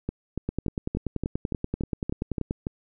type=two click trains; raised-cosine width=3 ms; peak=-15 / -14 dBFS; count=10 / 22; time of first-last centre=0.09-2.669 / 0.49-2.509 s; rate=3.49 / 10.4 Hz; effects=none